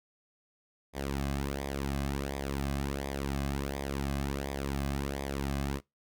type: tone with flanger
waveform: sawtooth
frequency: 69.3 Hz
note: C#2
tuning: in tune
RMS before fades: -34 dBFS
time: 0.93-5.81 s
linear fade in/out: 50 ms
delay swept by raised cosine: 0.7 to 2.2 ms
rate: 1.4 Hz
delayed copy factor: -0.7
effects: noise-tail reverb RT60 0.2 s tail -23 dB re dry